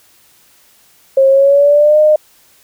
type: tone with pitch glide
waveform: sine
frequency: 538 to 610.9 Hz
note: C5 to D#5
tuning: +48 to -32 cents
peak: -5 dBFS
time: 1.17-2.16 s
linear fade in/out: 5 ms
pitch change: +220 cents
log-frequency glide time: 1.29-1.99 s
effects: white hiss -49 dBFS RMS until 2.63 s